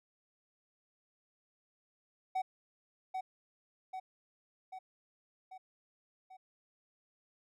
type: tone with echo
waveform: triangle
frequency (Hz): 752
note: F#5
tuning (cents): +28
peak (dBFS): -29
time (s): 2.35-2.42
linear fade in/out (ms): 10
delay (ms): 790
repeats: 5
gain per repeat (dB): -4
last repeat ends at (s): 6.37
effects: none